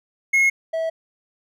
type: tone pair in turn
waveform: triangle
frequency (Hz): 2165 / 650.4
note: C#7 / E5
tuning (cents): -41 / -23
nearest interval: octave + major sixth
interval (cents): 2082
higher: first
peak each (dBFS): -12 / -19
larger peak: first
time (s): 0.33-0.5 / 0.73-0.9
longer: neither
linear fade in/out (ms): 10
effects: none